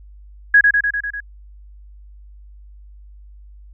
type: tone with echo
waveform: sine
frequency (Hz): 1661.2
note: G#6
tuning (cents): 0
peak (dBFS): -6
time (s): 0.54-0.61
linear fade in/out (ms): 5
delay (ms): 99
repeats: 6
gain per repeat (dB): -3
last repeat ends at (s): 1.204
effects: added 50 Hz sine -39 dBFS peak until 3.73 s